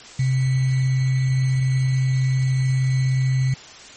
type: tone with sample-and-hold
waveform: sine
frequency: 130.81 Hz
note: C3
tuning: in tune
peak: -16 dBFS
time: 0.19-3.54 s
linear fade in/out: 5 ms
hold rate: 2100 Hz
effects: white hiss -41 dBFS RMS until 3.96 s + MP3 32 kbps